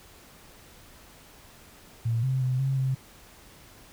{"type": "tone with pitch steps", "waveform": "sine", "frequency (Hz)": [115.1, 131.4, 128, 134.7, 132], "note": ["A#2", "C3", "C3", "C#3", "C3"], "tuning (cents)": [-22, 8, -38, -49, 16], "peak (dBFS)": -23, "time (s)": [2.05, 2.95], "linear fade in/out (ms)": 10, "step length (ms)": 180, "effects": ["pink hiss -52 dBFS RMS until 3.92 s"]}